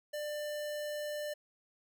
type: tone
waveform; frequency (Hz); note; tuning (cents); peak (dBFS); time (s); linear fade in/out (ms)
square; 595; D5; +22; -37; 0.13-1.34; 10
effects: none